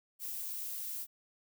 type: noise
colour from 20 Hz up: violet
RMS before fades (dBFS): -40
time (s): 0.19-1.07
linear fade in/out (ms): 50
effects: none